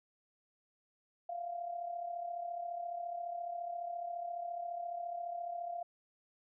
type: tone with amplitude modulation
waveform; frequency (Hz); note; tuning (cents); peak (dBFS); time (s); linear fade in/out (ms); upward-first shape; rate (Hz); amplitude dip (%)
sine; 694; F5; -11; -35; 1.29-5.83; 5; sine; 34.5; 60
effects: none